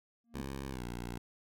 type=tone with exponential growth; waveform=triangle; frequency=233.3 Hz; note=A#3; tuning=2 cents sharp; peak=-36 dBFS; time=0.24-0.41 s; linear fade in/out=2 ms; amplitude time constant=36 ms
type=tone with pitch glide; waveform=10% pulse; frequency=67.9 to 59.45 Hz; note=C#2 to A#1; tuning=-35 to +35 cents; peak=-31 dBFS; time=0.34-1.18 s; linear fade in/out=5 ms; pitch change=-230 cents; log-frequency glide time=0.69-0.83 s
effects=none